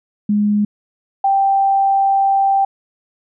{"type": "tone pair in turn", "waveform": "sine", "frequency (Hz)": [207.7, 784.2], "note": ["G#3", "G5"], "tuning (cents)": [0, 0], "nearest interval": "octave + major seventh", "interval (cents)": 2300, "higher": "second", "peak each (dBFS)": [-12, -11], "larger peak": "second", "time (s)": [[0.29, 0.65], [1.24, 2.65]], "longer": "second", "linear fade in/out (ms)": 5, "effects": []}